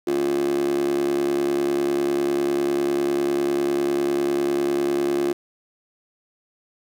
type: tone with high-pass filter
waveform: 15% pulse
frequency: 70 Hz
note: C#2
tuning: 18 cents sharp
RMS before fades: -22 dBFS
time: 0.07-5.33 s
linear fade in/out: 5 ms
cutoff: 360 Hz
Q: 9.1
effects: none